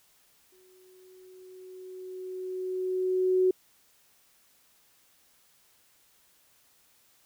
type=tone with exponential growth; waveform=sine; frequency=370.8 Hz; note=F#4; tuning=4 cents sharp; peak=-19 dBFS; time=0.52-3.51 s; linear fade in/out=5 ms; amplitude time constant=650 ms; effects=white hiss -64 dBFS RMS until 7.25 s